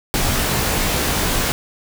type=noise with comb filter; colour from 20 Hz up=pink; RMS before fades=-19 dBFS; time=0.14-1.52 s; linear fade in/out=0 ms; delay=19 ms; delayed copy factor=-0.7; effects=none